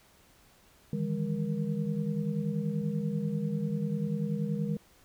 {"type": "tone cluster", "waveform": "sine", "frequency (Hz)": [153, 163.3, 203.7, 470.9], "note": ["D#3", "E3", "G#3", "A#4"], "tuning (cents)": [-29, -16, -33, 18], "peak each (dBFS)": [-34, -34, -32, -40], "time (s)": [0.93, 4.77], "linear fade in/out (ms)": 2, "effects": ["pink hiss -61 dBFS RMS until 5.04 s"]}